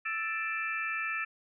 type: harmonic tone with a mistuned harmonic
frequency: 440.5 Hz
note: A4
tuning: 2 cents sharp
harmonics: 3 / 4 / 5 / 6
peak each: -37 / -35 / -37 / -38 dBFS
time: 0.05-1.25 s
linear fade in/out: 10 ms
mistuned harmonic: 5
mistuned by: +120 cents
effects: none